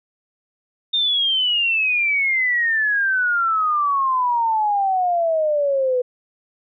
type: exponential sweep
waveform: sine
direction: down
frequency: 3665 to 492.3 Hz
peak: -16 dBFS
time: 0.93-6.02 s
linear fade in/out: 10 ms
effects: none